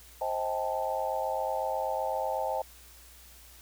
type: chord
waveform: sine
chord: A half-diminished seventh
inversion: first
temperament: just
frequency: 528 / 633.6 / 792 / 880 Hz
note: C5 / Eb5 / G5 / A5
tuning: +16 / +31 / +18 / 0 cents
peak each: -34 dBFS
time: 0.21-2.62 s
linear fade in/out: 5 ms
effects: added 60 Hz sine -55 dBFS peak until 3.61 s + white hiss -54 dBFS RMS until 3.61 s